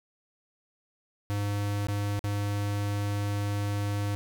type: tone with dropouts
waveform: square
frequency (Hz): 102.1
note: G#2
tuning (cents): -29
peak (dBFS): -28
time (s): 1.3-4.15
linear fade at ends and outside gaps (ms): 0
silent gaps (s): 1.869-1.885 / 2.192-2.241
effects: none